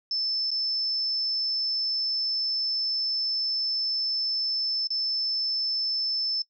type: tone with dropouts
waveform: sine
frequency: 5274 Hz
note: E8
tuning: in tune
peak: -25 dBFS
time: 0.11-6.42 s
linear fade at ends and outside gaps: 2 ms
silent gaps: 0.506-0.514 / 4.872-4.904 s
effects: noise-tail reverb RT60 0.1 s tail -19 dB re dry